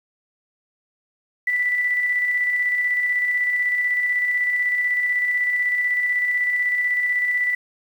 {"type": "tone with tremolo", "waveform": "sine", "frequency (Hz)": 1975.5, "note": "B6", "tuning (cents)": 0, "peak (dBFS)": -17, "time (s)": [1.47, 7.55], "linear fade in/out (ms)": 5, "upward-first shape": "square", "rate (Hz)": 16, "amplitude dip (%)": 30, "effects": ["8-bit"]}